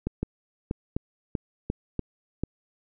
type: two click trains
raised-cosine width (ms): 3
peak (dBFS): -14 / -14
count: 4 / 4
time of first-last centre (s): 0.07-1.993 / 0.23-2.436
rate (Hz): 1.56 / 1.36
effects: none